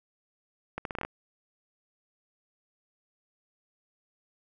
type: accelerating click train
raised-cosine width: 0.5 ms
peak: -18 dBFS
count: 8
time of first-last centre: 0.78-1.05 s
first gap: 72 ms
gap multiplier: 0.78
effects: none